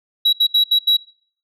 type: tone bursts at uneven times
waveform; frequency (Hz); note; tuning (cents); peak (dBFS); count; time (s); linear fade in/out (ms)
sine; 3885; B7; -29; -8; 5; 0.25-0.33 / 0.4-0.47 / 0.54-0.64 / 0.71-0.79 / 0.87-0.97; 10
effects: noise-tail reverb RT60 0.5 s tail -22 dB re dry + tanh soft clip ceiling -10 dBFS

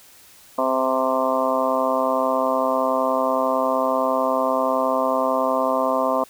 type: harmonic tone with a mistuned harmonic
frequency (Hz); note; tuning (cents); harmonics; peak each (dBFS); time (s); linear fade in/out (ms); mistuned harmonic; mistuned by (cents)
130.81; C3; 0; 2 / 3 / 4 / 5 / 6 / 7 / 8 / 9; -27 / -34 / -24 / -23 / -33 / -28 / -24 / -29; 0.58-6.24; 5; 3; +64
effects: white hiss -49 dBFS RMS until 6.29 s

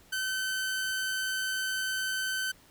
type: tone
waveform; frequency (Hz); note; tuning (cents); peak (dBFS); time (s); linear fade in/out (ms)
sawtooth; 1531; G6; -41; -26; 0.12-2.52; 10
effects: pink hiss -59 dBFS RMS until 2.7 s

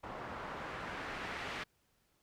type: noise with low-pass filter sweep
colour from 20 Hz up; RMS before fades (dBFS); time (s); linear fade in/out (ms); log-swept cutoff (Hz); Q
white; -43; 0.03-1.64; 10; 1000 to 2300; 1.1
effects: pink hiss -75 dBFS RMS until 2.22 s

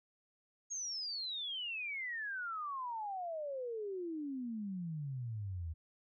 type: exponential sweep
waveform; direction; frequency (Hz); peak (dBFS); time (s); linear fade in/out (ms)
sine; down; 6645 to 77.78; -38; 0.7-5.74; 20
effects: none

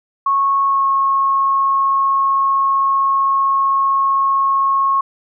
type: tone with pitch glide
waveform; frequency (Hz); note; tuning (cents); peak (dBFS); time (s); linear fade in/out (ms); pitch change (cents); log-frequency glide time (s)
sine; 1100 to 1091.1; C#6 to C#6; -14 to -28; -12; 0.26-5.01; 5; -14; 0.65-0.85
effects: none

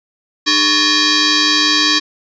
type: tone with frequency modulation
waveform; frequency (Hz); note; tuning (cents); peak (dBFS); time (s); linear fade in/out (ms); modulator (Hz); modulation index
sine; 302; D4; +48; -10; 0.46-2; 20; 709; 7.3
effects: resampled to 16000 Hz

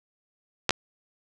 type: clicks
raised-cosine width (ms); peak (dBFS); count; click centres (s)
0.2; -4; 2; 0.693 / 0.707
effects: none

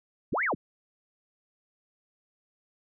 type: linear two-way sweep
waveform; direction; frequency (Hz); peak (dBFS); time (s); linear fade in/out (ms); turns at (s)
sine; up then down; 31.86 to 2300 to 31.86; -25; 0.32-0.55; 10; 0.44
effects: none

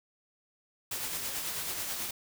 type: noise with tremolo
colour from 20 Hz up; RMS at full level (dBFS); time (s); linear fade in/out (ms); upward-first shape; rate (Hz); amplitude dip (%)
white; -34; 0.91-2.11; 5; triangle; 9.2; 40
effects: none

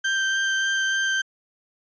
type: tone with vibrato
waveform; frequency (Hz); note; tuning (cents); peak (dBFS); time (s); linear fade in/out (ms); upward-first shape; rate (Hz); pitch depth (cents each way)
35% pulse; 1568; G6; 0; -19; 0.04-1.22; 10; triangle; 3.4; 9
effects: resampled to 16000 Hz

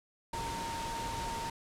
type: tone in noise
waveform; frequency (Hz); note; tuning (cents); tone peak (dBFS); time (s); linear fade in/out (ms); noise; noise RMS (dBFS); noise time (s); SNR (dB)
sine; 921; A#5; -21; -37; 0.33-1.5; 5; pink; -40; 0.33-1.5; 0
effects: low-pass 9000 Hz 12 dB/octave

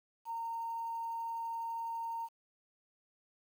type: tone with quantisation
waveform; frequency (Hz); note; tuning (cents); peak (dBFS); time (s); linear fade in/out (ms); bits
sine; 919; A#5; -25; -36; 0.25-2.29; 50; 10
effects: none

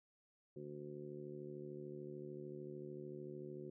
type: harmonic tone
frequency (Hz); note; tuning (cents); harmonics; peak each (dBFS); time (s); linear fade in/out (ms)
73.42; D2; 0; 2 / 3 / 4 / 5 / 6 / 7; -53 / -56 / -57 / -49 / -62 / -58; 0.56-3.7; 5
effects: none

